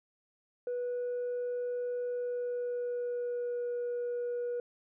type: tone with pitch glide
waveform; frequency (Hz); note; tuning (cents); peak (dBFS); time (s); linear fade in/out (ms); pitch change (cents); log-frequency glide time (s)
sine; 489.7 to 483.5; B4 to B4; -15 to -37; -30; 0.67-4.6; 2; -22; 2.05-3.67
effects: tanh soft clip ceiling -30 dBFS